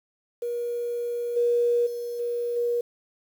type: tone with level steps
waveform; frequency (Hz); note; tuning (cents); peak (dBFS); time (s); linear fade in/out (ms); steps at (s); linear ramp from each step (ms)
sine; 477.7; A#4; +42; -26 / -19 / -29 / -25 / -22; 0.42-2.81; 5; 1.36 / 1.86 / 2.19 / 2.56; 10
effects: 8-bit